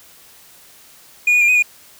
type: tone with pitch steps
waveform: triangle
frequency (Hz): 2443 / 2458 / 2396 / 2497 / 2441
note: D#7 / D#7 / D7 / D#7 / D#7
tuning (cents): -32 / -22 / +34 / +6 / -34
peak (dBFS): -9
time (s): 1.27-1.625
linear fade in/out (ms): 5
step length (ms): 71
effects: white hiss -46 dBFS RMS until 1.99 s